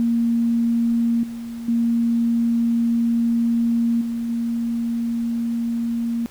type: tone with level steps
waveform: sine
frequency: 233.1 Hz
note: A#3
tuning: in tune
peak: -16 / -28 / -16 / -22 / -20 dBFS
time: 0-6.26 s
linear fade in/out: 0 ms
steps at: 1.23 / 1.68 / 4.01 / 4.29 s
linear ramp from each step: 5 ms
effects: pink hiss -47 dBFS RMS until 6.3 s